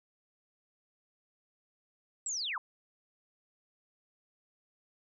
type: linear sweep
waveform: sine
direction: down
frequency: 7902 to 889 Hz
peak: -33 dBFS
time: 2.26-2.58 s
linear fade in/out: 2 ms
effects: none